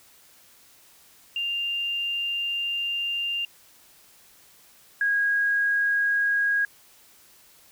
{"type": "tone pair in turn", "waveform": "sine", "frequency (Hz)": [2794, 1641.3], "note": ["F7", "G#6"], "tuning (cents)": [0, -21], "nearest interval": "major sixth", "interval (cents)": 921, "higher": "first", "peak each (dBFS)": [-25, -20], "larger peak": "second", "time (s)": [[1.36, 3.45], [5.01, 6.65]], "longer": "first", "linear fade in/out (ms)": 2, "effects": ["white hiss -55 dBFS RMS until 7.71 s"]}